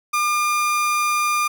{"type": "tone", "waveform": "30% pulse", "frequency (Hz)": 1204, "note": "D6", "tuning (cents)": 43, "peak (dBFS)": -15, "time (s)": [0.13, 1.48], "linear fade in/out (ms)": 10, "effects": []}